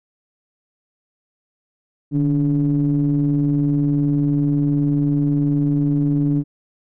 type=ring-modulated tone; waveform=triangle; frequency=69.3 Hz; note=C#2; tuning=in tune; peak=-10 dBFS; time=2.11-6.44 s; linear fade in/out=50 ms; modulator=218 Hz; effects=none